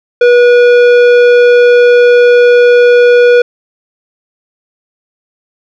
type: tone with tanh clipping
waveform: sine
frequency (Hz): 485.4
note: B4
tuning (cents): -30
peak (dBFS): -4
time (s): 0.21-3.42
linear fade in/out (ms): 5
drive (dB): 13
effects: none